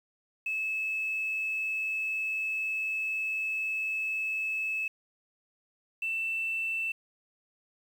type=tone pair in turn; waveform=sine; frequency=2602 / 2667 Hz; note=E7 / E7; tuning=-23 / +20 cents; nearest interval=unison; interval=43 cents; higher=second; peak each=-28 dBFS; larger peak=neither; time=0.46-4.88 / 6.02-6.92 s; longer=first; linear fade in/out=5 ms; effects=tanh soft clip ceiling -24 dBFS + 9-bit